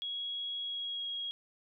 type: tone with pitch glide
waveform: sine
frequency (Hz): 3322 to 3291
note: G#7 to G#7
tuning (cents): 0 to -16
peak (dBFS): -35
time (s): 0.02-1.31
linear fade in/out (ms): 0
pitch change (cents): -16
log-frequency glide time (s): 0.61-1.05
effects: none